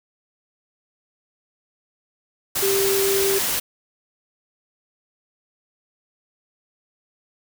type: tone in noise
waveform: sine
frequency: 392 Hz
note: G4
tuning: in tune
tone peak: -19 dBFS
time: 2.62-3.39 s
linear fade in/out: 10 ms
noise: white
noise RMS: -23 dBFS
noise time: 2.55-3.6 s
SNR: +1 dB
effects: none